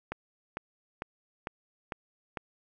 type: click train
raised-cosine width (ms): 0.5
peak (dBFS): -19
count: 6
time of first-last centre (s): 0.12-2.372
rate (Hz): 2.22
effects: none